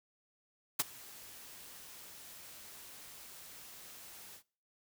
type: noise with ADSR envelope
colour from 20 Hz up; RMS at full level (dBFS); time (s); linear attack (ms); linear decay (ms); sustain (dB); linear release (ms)
white; -28; 0.79-4.43; 9; 26; -24; 86
effects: noise-tail reverb RT60 0.5 s tail -25 dB re dry